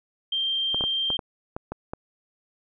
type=tone; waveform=sine; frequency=3167 Hz; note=G7; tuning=17 cents sharp; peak=-23 dBFS; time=0.32-1.17 s; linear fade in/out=5 ms
type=clicks; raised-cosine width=1 ms; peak=-17 dBFS; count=8; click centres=0.745 / 0.809 / 0.839 / 1.103 / 1.192 / 1.565 / 1.72 / 1.935 s
effects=none